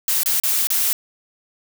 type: noise with dropouts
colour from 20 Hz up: blue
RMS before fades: -19 dBFS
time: 0.08-0.93 s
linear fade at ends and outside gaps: 1 ms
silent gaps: 0.233-0.259 / 0.4-0.435 / 0.671-0.703 s
effects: none

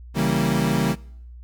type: chord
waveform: 35% pulse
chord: C# diminished seventh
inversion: none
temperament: equal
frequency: 138.59 / 164.81 / 196 / 233.1 Hz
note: C#3 / E3 / G3 / Bb3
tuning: 0 / 0 / 0 / 0 cents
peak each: -23 dBFS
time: 0.14-0.96 s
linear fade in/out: 50 ms
effects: noise-tail reverb RT60 0.7 s tail -23 dB re dry + added 60 Hz sine -38 dBFS peak until 1.43 s

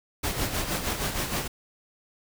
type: noise with tremolo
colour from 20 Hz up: pink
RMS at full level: -27 dBFS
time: 0.23-1.48 s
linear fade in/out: 10 ms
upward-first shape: sine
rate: 6.4 Hz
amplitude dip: 55%
effects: none

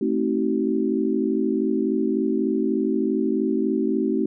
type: chord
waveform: sine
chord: A diminished seventh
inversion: none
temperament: just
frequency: 220 / 264 / 316.8 / 380.2 Hz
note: A3 / C4 / Eb4 / Gb4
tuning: 0 / +16 / +31 / +47 cents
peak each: -25 dBFS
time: 0.01-4.26 s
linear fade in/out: 5 ms
effects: none

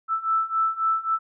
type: beating tone pair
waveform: sine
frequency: 1318.5 / 1322.2 Hz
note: E6 / E6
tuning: 0 / +5 cents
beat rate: 3.7 Hz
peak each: -25 / -23 dBFS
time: 0.08-1.19 s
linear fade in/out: 50 ms
effects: none

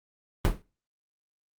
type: noise with exponential decay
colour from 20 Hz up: brown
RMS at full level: -17 dBFS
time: 0.45-0.62 s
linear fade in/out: 0 ms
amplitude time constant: 35 ms
effects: noise-tail reverb RT60 0.4 s tail -25 dB re dry + Opus 32 kbps

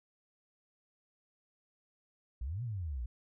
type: exponential two-way sweep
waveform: sine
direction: up then down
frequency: 55 to 127.3 to 55 Hz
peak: -35 dBFS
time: 2.41-3.06 s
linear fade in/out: 5 ms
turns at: 2.63 s
effects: none

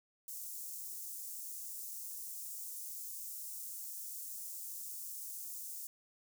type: high-pass noise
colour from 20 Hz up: white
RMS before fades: -45 dBFS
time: 0.28-5.87 s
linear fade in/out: 2 ms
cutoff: 6600 Hz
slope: 24 dB/octave
effects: none

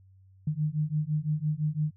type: beating tone pair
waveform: sine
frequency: 149.4 / 155.3 Hz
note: D3 / D#3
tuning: +30 / -3 cents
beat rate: 5.9 Hz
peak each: -29 dBFS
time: 0.47-1.91 s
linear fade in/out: 5 ms
effects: added 95 Hz sine -54 dBFS peak until 1.96 s

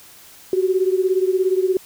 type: beating tone pair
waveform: sine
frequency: 370 / 387 Hz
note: F#4 / G4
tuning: 0 / -22 cents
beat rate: 17 Hz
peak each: -17 / -20 dBFS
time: 0.53-1.77 s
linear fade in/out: 2 ms
effects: white hiss -45 dBFS RMS until 1.85 s

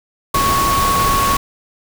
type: tone in noise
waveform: sine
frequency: 1108.7 Hz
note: C#6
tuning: in tune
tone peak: -14 dBFS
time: 0.34-1.37 s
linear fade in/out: 5 ms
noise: pink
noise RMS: -19 dBFS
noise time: 0.34-1.37 s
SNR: +2 dB
effects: none

